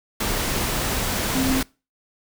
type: tone in noise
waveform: sine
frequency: 262.8 Hz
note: C4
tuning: 8 cents sharp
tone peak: -20 dBFS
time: 1.35-1.61 s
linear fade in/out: 5 ms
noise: pink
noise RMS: -24 dBFS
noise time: 0.2-1.63 s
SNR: +1 dB
effects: noise-tail reverb RT60 0.3 s tail -24 dB re dry